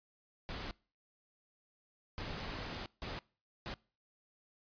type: noise bursts at uneven times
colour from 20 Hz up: pink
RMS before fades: -42 dBFS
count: 4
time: 0.49-0.71 / 2.18-2.86 / 3.02-3.19 / 3.66-3.74 s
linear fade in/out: 0 ms
effects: noise-tail reverb RT60 0.4 s tail -24 dB re dry + resampled to 11025 Hz